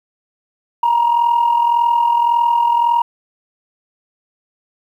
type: tone with amplitude modulation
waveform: sine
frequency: 944 Hz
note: A#5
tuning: 22 cents sharp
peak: -7 dBFS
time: 0.83-3.02 s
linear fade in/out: 5 ms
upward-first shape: sine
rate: 41.8 Hz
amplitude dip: 65%
effects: tanh soft clip ceiling -7 dBFS + 8-bit